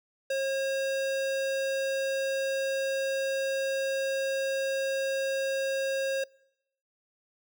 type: tone with notch filter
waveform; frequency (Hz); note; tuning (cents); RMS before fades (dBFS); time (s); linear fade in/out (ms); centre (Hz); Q
square; 540; C#5; -45; -29; 0.3-6.24; 5; 12000; 0.92
effects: noise-tail reverb RT60 0.8 s tail -25 dB re dry